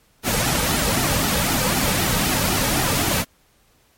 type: noise with flanger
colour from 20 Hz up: pink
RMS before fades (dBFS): -20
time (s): 0.23-3.25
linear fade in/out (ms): 50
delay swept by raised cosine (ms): 1.8 to 2.9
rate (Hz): 3.9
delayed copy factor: -0.6
effects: pink hiss -59 dBFS RMS until 3.97 s + MP3 64 kbps